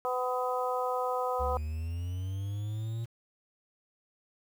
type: harmonic tone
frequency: 251.5 Hz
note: B3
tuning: 32 cents sharp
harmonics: 2 / 3 / 4 / 5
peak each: -32 / -34 / -35 / -36 dBFS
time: 0.05-1.57 s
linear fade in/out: 0 ms
type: linear sweep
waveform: triangle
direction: up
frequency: 69.3 to 116.54 Hz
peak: -30 dBFS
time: 1.39-3.06 s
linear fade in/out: 20 ms
effects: 9-bit